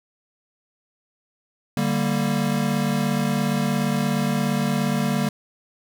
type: chord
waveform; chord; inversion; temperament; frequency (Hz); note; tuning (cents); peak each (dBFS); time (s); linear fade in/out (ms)
square; G minor; second; equal; 146.83 / 196 / 233.1; D3 / G3 / Bb3; 0 / 0 / 0; -26 / -25 / -25; 1.77-5.29; 2
effects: none